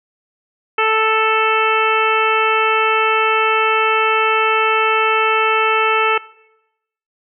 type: harmonic tone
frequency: 440 Hz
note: A4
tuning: in tune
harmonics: 1 / 2 / 3 / 4 / 5 / 6 / 7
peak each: -19 / -20 / -17 / -25 / -22 / -20 / -28 dBFS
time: 0.78-6.18 s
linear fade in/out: 5 ms
effects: noise-tail reverb RT60 0.9 s tail -21 dB re dry